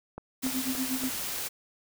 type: click train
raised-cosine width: 1 ms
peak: -24 dBFS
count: 4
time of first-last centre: 0.18-1.037 s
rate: 3.5 Hz
type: noise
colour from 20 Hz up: white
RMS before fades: -34 dBFS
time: 0.42-1.49 s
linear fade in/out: 20 ms
type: tone with tremolo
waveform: sine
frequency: 259.9 Hz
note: C4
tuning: 11 cents flat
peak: -27 dBFS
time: 0.43-1.1 s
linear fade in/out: 10 ms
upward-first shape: sine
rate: 8.4 Hz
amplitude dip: 90%
effects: none